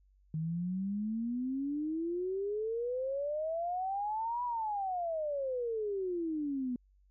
sine exponential two-way sweep, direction up then down, 154.8 to 987.8 to 242 Hz, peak -32 dBFS, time 0.34-6.76 s, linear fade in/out 2 ms, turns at 4.44 s, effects added 48 Hz sine -63 dBFS peak until 7.1 s

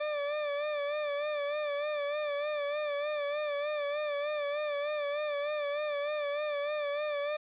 40% pulse tone with vibrato, 587.3 Hz, D5, in tune, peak -30 dBFS, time 0-7.37 s, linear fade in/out 10 ms, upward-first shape sine, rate 3.3 Hz, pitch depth 52 cents each way, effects resampled to 8000 Hz + 10-bit

